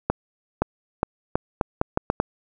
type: accelerating click train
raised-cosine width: 1 ms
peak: -5 dBFS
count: 9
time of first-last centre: 0.1-2.201 s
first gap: 520 ms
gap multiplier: 0.79
effects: none